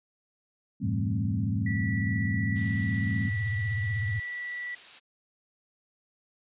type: chord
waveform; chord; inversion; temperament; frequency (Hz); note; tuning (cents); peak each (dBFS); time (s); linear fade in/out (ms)
sine; A minor seventh; second; just; 165 / 198 / 220 / 264; E3 / G3 / A3 / C4; +2 / +18 / 0 / +16; -36 / -33 / -35 / -36; 0.8-3.3; 20
type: tone with vibrato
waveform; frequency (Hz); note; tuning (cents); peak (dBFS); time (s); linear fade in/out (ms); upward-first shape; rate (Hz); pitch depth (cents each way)
sine; 105; G#2; +19; -27; 0.83-4.2; 10; sine; 16; 210
type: tone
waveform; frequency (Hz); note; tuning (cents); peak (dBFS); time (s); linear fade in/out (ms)
sine; 1954; B6; -19; -33; 1.66-4.75; 5
type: noise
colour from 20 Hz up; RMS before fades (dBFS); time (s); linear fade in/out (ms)
blue; -40; 2.55-5; 20
effects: resampled to 8000 Hz